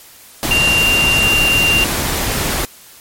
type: tone in noise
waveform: sine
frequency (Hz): 2780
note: F7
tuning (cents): -9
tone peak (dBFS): -11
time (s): 0.51-1.84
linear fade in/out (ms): 0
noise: pink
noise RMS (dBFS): -18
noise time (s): 0.43-2.65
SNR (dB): +4
effects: white hiss -41 dBFS RMS until 3 s + MP3 64 kbps